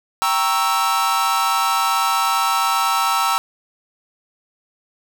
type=chord; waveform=45% pulse; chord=G diminished seventh; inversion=none; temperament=equal; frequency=784 / 932.3 / 1108.7 / 1318.5 Hz; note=G5 / Bb5 / Db6 / Fb6; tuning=0 / 0 / 0 / 0 cents; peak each=-24 / -22 / -25 / -19 dBFS; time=0.22-3.38 s; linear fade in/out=0 ms; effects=none